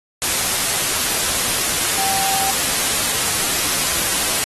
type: tone in noise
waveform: sine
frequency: 776 Hz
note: G5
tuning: 18 cents flat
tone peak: -24 dBFS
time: 1.98-2.51 s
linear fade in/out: 0 ms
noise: white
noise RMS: -19 dBFS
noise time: 0.22-4.44 s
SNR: -8 dB
effects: AAC 32 kbps